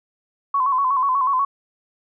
sine tone with vibrato, 1068 Hz, C6, 35 cents sharp, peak -16 dBFS, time 0.54-1.45 s, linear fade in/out 5 ms, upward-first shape square, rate 8.2 Hz, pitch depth 75 cents each way, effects none

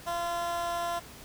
15% pulse tone with high-pass filter, 343.6 Hz, F4, 28 cents flat, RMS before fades -32 dBFS, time 0.06-1 s, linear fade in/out 20 ms, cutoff 730 Hz, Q 2.3, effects pink hiss -48 dBFS RMS until 1.24 s

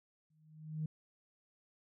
sine tone with exponential growth, 155.56 Hz, D#3, in tune, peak -32 dBFS, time 0.3-0.86 s, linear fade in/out 5 ms, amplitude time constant 120 ms, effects tanh soft clip ceiling -29 dBFS

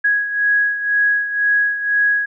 sine beating tone pair, 1661.2 / 1663.2 Hz, G#6 / G#6, 0 / +2 cents, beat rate 2 Hz, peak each -15 / -21 dBFS, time 0.04-2.26 s, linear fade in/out 10 ms, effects none

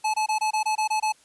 square tone bursts, 862 Hz, A5, 36 cents flat, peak -22 dBFS, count 9, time 0.04-1.124 s, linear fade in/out 10 ms, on 100 ms, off 23 ms, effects white hiss -58 dBFS RMS until 1.24 s + resampled to 24000 Hz

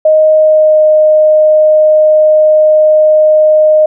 sine tone with pitch glide, 622.3 to 616.9 Hz, D#5 to D#5, 0 to -15 cents, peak -3 dBFS, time 0.05-3.86 s, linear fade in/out 5 ms, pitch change -15 cents, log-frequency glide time 0.35-0.83 s, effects none

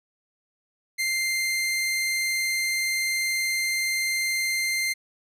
sawtooth tone, 2093 Hz, C7, in tune, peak -20 dBFS, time 0.98-4.94 s, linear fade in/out 20 ms, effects resampled to 32000 Hz

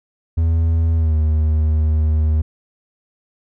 triangle tone with pitch glide, 81.8 to 77.52 Hz, E2 to D#2, -13 to -6 cents, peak -11 dBFS, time 0.37-2.42 s, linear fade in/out 10 ms, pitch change -93 cents, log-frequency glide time 0.96-1.16 s, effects none

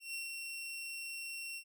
sawtooth tone with ADSR envelope, 2725 Hz, F7, 43 cents flat, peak -35 dBFS, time 0-1.64 s, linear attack 140 ms, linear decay 150 ms, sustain -3 dB, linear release 72 ms, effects none

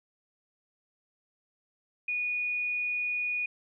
sine tone, 2460 Hz, D#7, 20 cents flat, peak -28 dBFS, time 2.08-3.46 s, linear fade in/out 5 ms, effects none

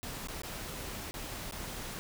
pink noise with dropouts, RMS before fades -41 dBFS, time 0.03-1.99 s, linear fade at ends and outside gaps 0 ms, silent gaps 0.272-0.285 / 0.418-0.434 / 1.11-1.141 / 1.511-1.523 s, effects none

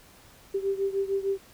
sine beating tone pair, 390 / 396.6 Hz, G4 / G4, -9 / +20 cents, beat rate 6.6 Hz, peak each -27 / -30 dBFS, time 0.54-1.38 s, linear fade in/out 10 ms, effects pink hiss -54 dBFS RMS until 1.53 s

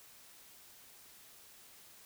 silence, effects white hiss -58 dBFS RMS until 2.05 s

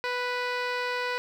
15% pulse tone with low-pass filter, 493.9 Hz, B4, in tune, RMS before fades -30 dBFS, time 0.04-1.18 s, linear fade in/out 0 ms, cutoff 3500 Hz, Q 2.7, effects 9-bit

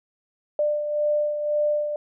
sine beating tone pair, 595 / 596.9 Hz, D5 / D5, +22 / +28 cents, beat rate 1.9 Hz, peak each -21 / -30 dBFS, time 0.59-1.96 s, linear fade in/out 2 ms, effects none

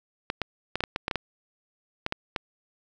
clicks, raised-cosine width 0.3 ms, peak -11 dBFS, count 12, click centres 0.301 / 0.417 / 0.756 / 0.806 / 0.838 / 0.961 / 1.081 / 1.112 / 1.157 / 2.064 / 2.124 / 2.362 s, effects none

